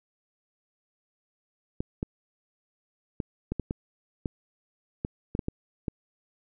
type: clicks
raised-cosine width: 3 ms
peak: -16 dBFS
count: 12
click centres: 1.805 / 2.029 / 3.202 / 3.52 / 3.597 / 3.709 / 4.258 / 5.049 / 5.351 / 5.392 / 5.484 / 5.882 s
effects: none